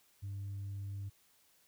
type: tone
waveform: sine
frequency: 99.3 Hz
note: G2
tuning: 23 cents sharp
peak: -37 dBFS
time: 0.22-1.1 s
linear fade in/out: 20 ms
effects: tanh soft clip ceiling -37 dBFS + white hiss -69 dBFS RMS until 1.67 s